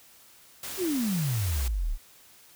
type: noise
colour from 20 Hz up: white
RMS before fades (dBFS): -37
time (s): 0.63-1.68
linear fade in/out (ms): 2
type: exponential sweep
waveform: sine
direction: down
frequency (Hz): 401.3 to 31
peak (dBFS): -25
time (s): 0.77-1.98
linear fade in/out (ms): 50
effects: white hiss -55 dBFS RMS until 2.55 s